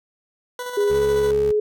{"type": "tone with tremolo", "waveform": "20% pulse", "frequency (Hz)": 493.9, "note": "B4", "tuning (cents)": 0, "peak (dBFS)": -22, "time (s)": [0.59, 1.31], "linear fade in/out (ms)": 2, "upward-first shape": "square", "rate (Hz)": 14, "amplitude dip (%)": 35}
{"type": "tone with pitch glide", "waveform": "sine", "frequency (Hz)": [410, 422.7], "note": ["G#4", "G#4"], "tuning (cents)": [-22, 31], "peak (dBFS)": -16, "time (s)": [0.77, 1.6], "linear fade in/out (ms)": 5, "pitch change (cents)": 53, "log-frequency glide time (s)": [0.9, 0.99]}
{"type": "tone", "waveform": "20% pulse", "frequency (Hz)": 69.5, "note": "C#2", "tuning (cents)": 5, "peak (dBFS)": -25, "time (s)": [0.9, 1.52], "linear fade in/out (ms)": 5}
{"effects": []}